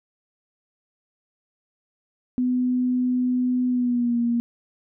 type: tone with pitch glide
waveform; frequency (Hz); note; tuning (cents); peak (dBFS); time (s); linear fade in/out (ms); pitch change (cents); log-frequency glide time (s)
sine; 250.5 to 236.4; B3 to A#3; +25 to +24; -19; 2.38-4.4; 0; -101; 3.68-4.18
effects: none